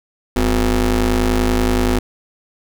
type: ring-modulated tone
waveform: 25% pulse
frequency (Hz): 111.5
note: A2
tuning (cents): +23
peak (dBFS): -7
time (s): 0.36-1.99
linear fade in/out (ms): 5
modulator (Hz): 142
effects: none